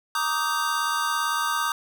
square chord, Eb major seventh, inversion second, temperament just, 933.4 / 1166.7 / 1244.5 / 1555.6 Hz, Bb5 / D6 / Eb6 / G6, +2 / -12 / 0 / -14 cents, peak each -31 / -30 / -28 / -30 dBFS, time 0.15-1.72 s, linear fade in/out 2 ms, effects none

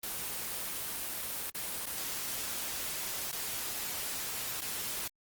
white noise with dropouts, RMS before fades -37 dBFS, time 0.03-5.08 s, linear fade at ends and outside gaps 5 ms, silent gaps 1.502-1.546 / 1.859-1.864 / 3.316-3.326 / 4.609-4.616 s, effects Opus 24 kbps

